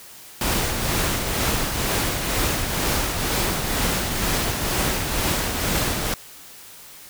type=noise with tremolo; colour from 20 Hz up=pink; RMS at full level=-21 dBFS; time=0.41-6.14 s; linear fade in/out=2 ms; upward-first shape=triangle; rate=2.1 Hz; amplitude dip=45%; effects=white hiss -43 dBFS RMS until 7.09 s